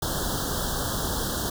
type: band-stop noise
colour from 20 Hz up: pink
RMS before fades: -28 dBFS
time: 0.02-1.5 s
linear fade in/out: 5 ms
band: 1700 to 3100 Hz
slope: 96 dB/octave
effects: none